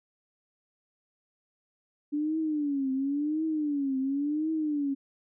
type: tone with vibrato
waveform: sine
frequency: 290 Hz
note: D4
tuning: 22 cents flat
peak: -26 dBFS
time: 2.12-4.95 s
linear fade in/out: 20 ms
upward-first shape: triangle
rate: 0.94 Hz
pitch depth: 180 cents each way
effects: none